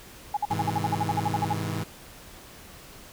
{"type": "tone bursts", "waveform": "sine", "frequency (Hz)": 830.6, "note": "G#5", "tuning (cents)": 0, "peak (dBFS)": -22, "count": 15, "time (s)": [0.34, 1.532], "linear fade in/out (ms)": 5, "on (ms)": 30, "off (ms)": 53}
{"type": "chord", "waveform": "sawtooth", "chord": "Ab augmented", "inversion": "none", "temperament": "just", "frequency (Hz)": [103.83, 129.78, 162.23], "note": ["Ab2", "C3", "E3"], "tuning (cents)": [0, -14, -27], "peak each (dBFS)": [-27, -32, -28], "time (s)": [0.5, 1.84], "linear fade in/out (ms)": 10}
{"effects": ["pink hiss -47 dBFS RMS until 3.12 s"]}